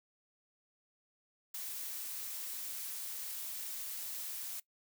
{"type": "noise", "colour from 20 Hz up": "blue", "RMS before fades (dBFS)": -42, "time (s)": [1.54, 4.6], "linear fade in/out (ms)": 5, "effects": ["noise-tail reverb RT60 0.1 s tail -20 dB re dry"]}